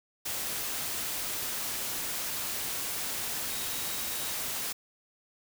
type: tone in noise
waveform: sine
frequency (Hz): 3797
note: A#7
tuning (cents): +31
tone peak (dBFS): -45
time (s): 3.5-4.34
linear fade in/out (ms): 10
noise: white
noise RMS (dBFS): -34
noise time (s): 0.25-4.73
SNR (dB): -14
effects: none